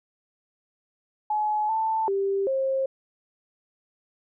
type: tone with pitch steps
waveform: sine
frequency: 849 / 885 / 393.1 / 534 Hz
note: G#5 / A5 / G4 / C5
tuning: +38 / +10 / +5 / +35 cents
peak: -22 dBFS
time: 1.3-2.86 s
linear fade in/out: 5 ms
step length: 390 ms
effects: none